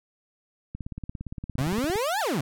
click train, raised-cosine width 5 ms, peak -22 dBFS, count 22, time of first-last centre 0.75-1.957 s, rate 17.4 Hz
30% pulse exponential two-way sweep, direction up then down, 120 to 919 to 120 Hz, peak -22 dBFS, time 1.58-2.41 s, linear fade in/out 5 ms, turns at 2.2 s
effects none

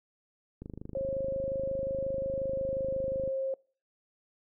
click train, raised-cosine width 3 ms, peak -28 dBFS, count 69, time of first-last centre 0.62-3.276 s, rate 25.6 Hz
sine tone with pitch glide, 540 to 534.1 Hz, C#5 to C5, -45 to +36 cents, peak -29 dBFS, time 0.95-3.54 s, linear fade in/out 2 ms, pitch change -19 cents, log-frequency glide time 2.26-2.98 s
effects noise-tail reverb RT60 0.4 s tail -24 dB re dry

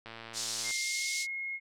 click train, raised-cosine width 0.3 ms, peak -28 dBFS, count 75, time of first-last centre 0.06-0.709 s, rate 114 Hz
pink band-pass noise, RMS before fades -36 dBFS, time 0.33-1.27 s, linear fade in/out 50 ms, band 4200 to 7800 Hz, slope 24 dB/octave
sine tone with pitch glide, 2117 to 2158 Hz, C7 to C#7, +20 to -47 cents, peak -34 dBFS, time 0.63-1.6 s, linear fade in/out 50 ms, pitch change +33 cents, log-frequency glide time 0.79-1.08 s
effects none

